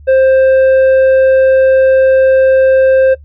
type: tone with tanh clipping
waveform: sine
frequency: 527 Hz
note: C5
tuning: 12 cents sharp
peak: -6 dBFS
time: 0.07-3.15 s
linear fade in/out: 20 ms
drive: 6 dB
effects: noise-tail reverb RT60 0.1 s tail -20 dB re dry + added 73 Hz sine -33 dBFS peak until 3.24 s